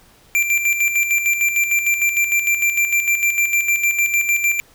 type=tone with tremolo; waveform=square; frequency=2361 Hz; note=D7; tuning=9 cents sharp; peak=-14 dBFS; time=0.35-4.6 s; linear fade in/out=0 ms; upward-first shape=square; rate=6.6 Hz; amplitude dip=55%; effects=pink hiss -51 dBFS RMS until 4.74 s